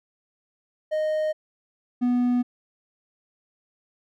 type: tone pair in turn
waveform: triangle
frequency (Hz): 619 / 245.7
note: D#5 / B3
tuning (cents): -9 / -9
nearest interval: octave + major third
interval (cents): 1600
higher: first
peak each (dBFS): -20 / -17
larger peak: second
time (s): 0.91-1.33 / 2.01-2.43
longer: neither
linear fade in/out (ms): 20
effects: none